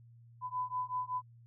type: beating tone pair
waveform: sine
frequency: 1000 / 1005.3 Hz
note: B5 / B5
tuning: +21 / +30 cents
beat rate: 5.3 Hz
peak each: -37 / -37 dBFS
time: 0.41-1.22 s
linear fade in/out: 50 ms
effects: added 117 Hz sine -55 dBFS peak until 1.46 s